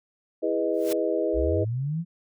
sine chord, E major seventh, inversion none, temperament equal with one note detuned, 329.6 / 410.3 / 493.9 / 622.3 Hz, E4 / G#4 / B4 / D#5, 0 / -21 / 0 / 0 cents, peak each -28 dBFS, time 0.42-1.65 s, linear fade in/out 20 ms
white noise with exponential growth, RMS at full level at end -31 dBFS, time 0.73-0.93 s, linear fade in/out 5 ms, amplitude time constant 43 ms
sine linear sweep, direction up, 51.91 to 174.61 Hz, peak -25 dBFS, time 1.33-2.05 s, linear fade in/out 50 ms
effects none

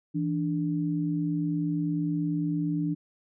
sine tone pair together, 164.83 / 293.7 Hz, E3 / D4, 0 / 0 cents, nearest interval minor seventh, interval 1000 cents, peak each -28 dBFS, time 0.14-2.95 s, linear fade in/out 20 ms, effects none

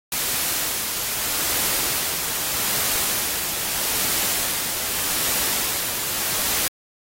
white noise with tremolo, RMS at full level -22 dBFS, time 0.12-6.68 s, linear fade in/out 2 ms, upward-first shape sine, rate 0.81 Hz, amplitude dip 35%, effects AAC 48 kbps

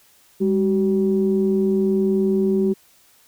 sine tone pair together, 201.3 / 380 Hz, G3 / F#4, +46 / +46 cents, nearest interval major seventh, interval 1100 cents, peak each -18 dBFS, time 0.4-2.74 s, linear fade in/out 20 ms, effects tanh soft clip ceiling -8 dBFS + white hiss -55 dBFS RMS until 3.27 s

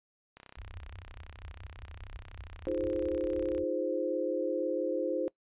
click train, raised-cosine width 0.3 ms, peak -33 dBFS, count 105, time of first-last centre 0.37-3.58 s, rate 32.4 Hz
white low-pass noise, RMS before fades -47 dBFS, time 0.57-3.64 s, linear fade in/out 5 ms, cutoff 100 Hz, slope 96 dB/octave
sine chord, F minor seventh, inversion third, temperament equal, 311.1 / 349.2 / 415.3 / 523.3 Hz, Eb4 / F4 / Ab4 / C5, 0 / 0 / 0 / 0 cents, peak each -36 / -35 / -38 / -32 dBFS, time 2.67-5.28 s, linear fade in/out 0 ms
effects noise-tail reverb RT60 0.1 s tail -22 dB re dry + resampled to 8000 Hz

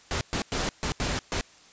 pink noise bursts at uneven times, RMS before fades -28 dBFS, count 6, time 0.11-0.21 / 0.33-0.42 / 0.52-0.69 / 0.83-0.92 / 1-1.19 / 1.32-1.41 s, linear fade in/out 0 ms, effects white hiss -54 dBFS RMS until 1.72 s + resampled to 16000 Hz

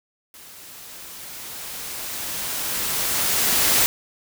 white noise with level ramp, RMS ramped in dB -44 to -17 dBFS, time 0.34-3.86 s, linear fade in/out 0 ms, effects none

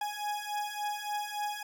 40% pulse beating tone pair, 830.6 / 834.1 Hz, G#5 / G#5, 0 / +7 cents, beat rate 3.5 Hz, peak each -36 / -35 dBFS, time 0.01-1.63 s, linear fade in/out 5 ms, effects none

